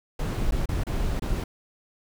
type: noise with dropouts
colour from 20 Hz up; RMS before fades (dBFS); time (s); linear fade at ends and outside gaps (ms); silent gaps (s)
brown; -26; 0.19-1.44; 5; 0.51-0.52 / 0.658-0.688 / 0.837-0.867 / 1.197-1.22
effects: none